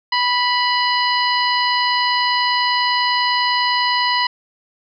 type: harmonic tone with a mistuned harmonic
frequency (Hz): 985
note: B5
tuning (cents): -5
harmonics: 1 / 2 / 3 / 4 / 5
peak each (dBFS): -18 / -21 / -23 / -24 / -25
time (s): 0.12-4.27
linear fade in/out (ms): 5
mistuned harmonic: 4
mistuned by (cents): +71
effects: none